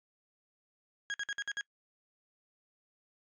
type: tone bursts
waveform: 35% pulse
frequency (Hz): 1644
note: G#6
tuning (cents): -18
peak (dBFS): -32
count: 6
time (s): 1.1-1.61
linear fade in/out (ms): 0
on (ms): 40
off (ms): 54
effects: noise-tail reverb RT60 0.1 s tail -23 dB re dry + resampled to 16000 Hz